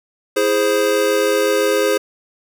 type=chord; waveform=square; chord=E augmented; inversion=none; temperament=equal; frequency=329.6 / 415.3 / 523.3 Hz; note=E4 / G#4 / B#4; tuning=0 / 0 / 0 cents; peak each=-24 / -18 / -18 dBFS; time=0.36-1.98 s; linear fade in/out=10 ms; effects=none